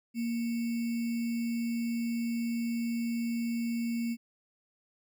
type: tone with sample-and-hold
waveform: sine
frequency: 233.1 Hz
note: A#3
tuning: in tune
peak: -29 dBFS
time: 0.14-4.17 s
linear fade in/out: 50 ms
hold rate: 2450 Hz
effects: none